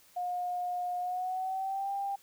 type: tone with pitch glide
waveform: sine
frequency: 716 to 794.5 Hz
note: F5 to G5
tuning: +43 to +23 cents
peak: -31 dBFS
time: 0.16-2.16 s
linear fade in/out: 10 ms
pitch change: +180 cents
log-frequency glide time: 0.99-1.92 s
effects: white hiss -61 dBFS RMS until 2.22 s